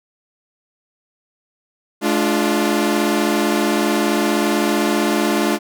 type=chord; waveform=sawtooth; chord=D diminished; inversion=second; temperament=equal with one note detuned; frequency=213.1 / 293.7 / 349.2 Hz; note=Ab3 / D4 / F4; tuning=+45 / 0 / 0 cents; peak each=-16 dBFS; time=2.01-5.59 s; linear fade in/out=50 ms; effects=none